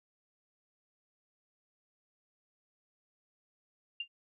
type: tone with exponential decay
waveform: sine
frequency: 2794 Hz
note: F7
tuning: in tune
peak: -31 dBFS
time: 4-4.08 s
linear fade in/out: 5 ms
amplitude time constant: 17 ms
effects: none